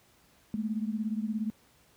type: beating tone pair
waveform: sine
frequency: 211.8 / 228.8 Hz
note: G#3 / A#3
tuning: +34 / -32 cents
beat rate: 17 Hz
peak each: -31 / -34 dBFS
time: 0.54-1.5 s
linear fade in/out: 0 ms
effects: pink hiss -63 dBFS RMS until 1.96 s + high-pass 60 Hz 12 dB/octave